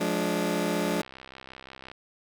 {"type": "chord", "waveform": "20% pulse", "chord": "D diminished", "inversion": "first", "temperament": "just", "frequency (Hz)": [176.2, 211.4, 293.7], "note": ["F3", "Ab3", "D4"], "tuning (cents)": [16, 31, 0], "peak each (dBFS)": -25, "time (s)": [0, 1.02], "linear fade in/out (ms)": 10}
{"type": "click train", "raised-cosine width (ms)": 0.3, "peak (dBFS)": -27, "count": 71, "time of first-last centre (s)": [0.85, 1.915], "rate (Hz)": 65.7}
{"effects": []}